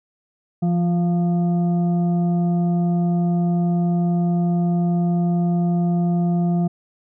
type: tone with frequency modulation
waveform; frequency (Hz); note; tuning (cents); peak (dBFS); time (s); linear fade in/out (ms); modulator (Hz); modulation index
sine; 172.4; F3; -22; -16; 0.62-6.68; 10; 524; 0.42
effects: none